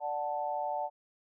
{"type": "chord", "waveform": "sine", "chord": "D major", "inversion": "none", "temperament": "equal", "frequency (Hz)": [587.3, 740, 880], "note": ["D5", "F#5", "A5"], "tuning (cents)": [0, 0, 0], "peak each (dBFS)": [-37, -35, -35], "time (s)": [0, 0.9], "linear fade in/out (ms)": 50, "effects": []}